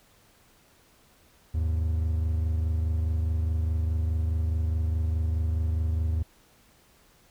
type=tone pair together; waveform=triangle; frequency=79.03 / 103.83 Hz; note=D#2 / G#2; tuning=+28 / 0 cents; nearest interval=perfect fourth; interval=472 cents; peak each=-22 / -32 dBFS; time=1.54-6.23 s; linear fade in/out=10 ms; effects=pink hiss -60 dBFS RMS until 7.3 s